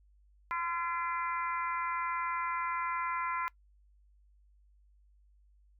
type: harmonic tone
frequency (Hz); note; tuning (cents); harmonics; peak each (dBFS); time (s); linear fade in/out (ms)
341.1; F4; -41; 3 / 4 / 5 / 6 / 7; -34 / -37 / -44 / -40 / -46; 0.51-3.48; 0
effects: noise-tail reverb RT60 0.1 s tail -23 dB re dry + added 50 Hz sine -61 dBFS peak until 5.79 s